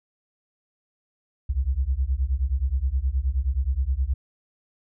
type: beating tone pair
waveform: sine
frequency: 61.4 / 70.9 Hz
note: B1 / C#2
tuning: -9 / +40 cents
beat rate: 9.5 Hz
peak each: -24 dBFS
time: 1.49-4.14 s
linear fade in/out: 10 ms
effects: none